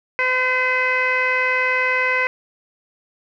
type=tone with low-pass filter; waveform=15% pulse; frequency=510 Hz; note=C5; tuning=44 cents flat; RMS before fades=-19 dBFS; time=0.19-2.27 s; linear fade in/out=0 ms; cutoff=2300 Hz; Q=6; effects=none